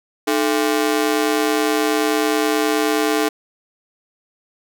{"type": "ring-modulated tone", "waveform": "sawtooth", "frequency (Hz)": 369.9, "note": "F#4", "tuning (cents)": 0, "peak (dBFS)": -9, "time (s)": [0.27, 3.29], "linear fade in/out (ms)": 10, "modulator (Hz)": 64.7, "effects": []}